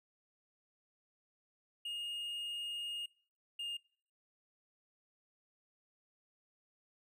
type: tone pair in turn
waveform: triangle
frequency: 2848 / 2827 Hz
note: F7 / F7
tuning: +33 / +20 cents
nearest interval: unison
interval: 13 cents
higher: first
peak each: -37 / -37 dBFS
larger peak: neither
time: 1.85-3.06 / 3.59-3.77 s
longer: first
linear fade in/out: 5 ms
effects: noise-tail reverb RT60 0.5 s tail -23 dB re dry